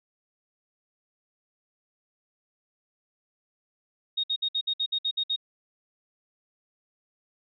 sine tone bursts, 3729 Hz, A#7, in tune, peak -24 dBFS, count 10, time 4.17-5.362 s, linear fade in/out 10 ms, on 67 ms, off 58 ms, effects none

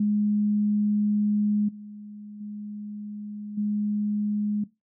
sine tone with level steps, 208.4 Hz, G#3, 6 cents sharp, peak -20 / -38 / -33 / -23 dBFS, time 0-4.64 s, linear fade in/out 5 ms, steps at 1.68 / 2.4 / 3.57 s, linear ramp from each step 10 ms, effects noise-tail reverb RT60 0.2 s tail -17 dB re dry

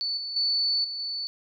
sine tone with level steps, 4478 Hz, C#8, 17 cents sharp, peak -26 / -31 / -22 / -31 / -29 dBFS, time 0.01-1.27 s, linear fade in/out 0 ms, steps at 0.17 / 0.36 / 0.84 / 0.99 s, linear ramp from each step 5 ms, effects none

